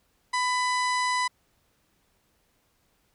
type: harmonic tone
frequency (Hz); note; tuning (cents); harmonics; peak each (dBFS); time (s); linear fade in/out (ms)
998; B5; +18; 1 / 2 / 3 / 4 / 5 / 6 / 7 / 8 / 9 / 10; -25 / -29 / -42 / -36 / -37 / -42 / -46 / -43 / -54 / -44; 0.33-1.28; 10
effects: pink hiss -69 dBFS RMS until 3.14 s